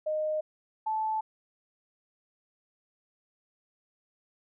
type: tone pair in turn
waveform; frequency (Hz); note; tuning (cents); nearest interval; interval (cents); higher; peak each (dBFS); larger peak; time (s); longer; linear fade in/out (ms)
sine; 617 / 872.6; D#5 / A5; -15 / -15; tritone; 600; second; -27; neither; 0.06-0.41 / 0.86-1.21; neither; 10
effects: none